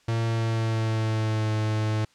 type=tone with pitch glide; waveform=45% pulse; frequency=114.1 to 108.32 Hz; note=A#2 to A2; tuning=-37 to -27 cents; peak=-23 dBFS; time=0.08-2.05 s; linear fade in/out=5 ms; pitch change=-90 cents; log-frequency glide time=0.26-1.53 s; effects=white hiss -61 dBFS RMS until 2.14 s + low-pass 6000 Hz 12 dB/octave